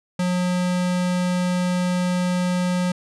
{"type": "tone", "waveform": "square", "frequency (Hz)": 180, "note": "F#3", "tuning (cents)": -47, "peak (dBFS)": -20, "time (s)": [0.19, 2.92], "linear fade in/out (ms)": 5, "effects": ["resampled to 24000 Hz"]}